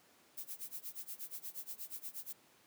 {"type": "noise with tremolo", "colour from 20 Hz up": "violet", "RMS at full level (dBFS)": -43, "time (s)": [0.37, 2.33], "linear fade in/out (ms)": 10, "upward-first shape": "sine", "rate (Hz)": 8.4, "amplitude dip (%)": 95, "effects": ["pink hiss -66 dBFS RMS until 2.66 s", "high-pass 200 Hz 12 dB/octave"]}